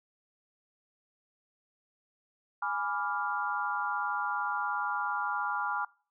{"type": "chord", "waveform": "sine", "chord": "G# diminished seventh", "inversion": "none", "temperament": "equal", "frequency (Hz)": [830.6, 987.8, 1174.7, 1396.9], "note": ["G#5", "B5", "D6", "F6"], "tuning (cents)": [0, 0, 0, 0], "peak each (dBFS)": [-35, -36, -36, -34], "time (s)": [2.62, 5.85], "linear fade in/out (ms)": 5, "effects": ["noise-tail reverb RT60 0.4 s tail -23 dB re dry"]}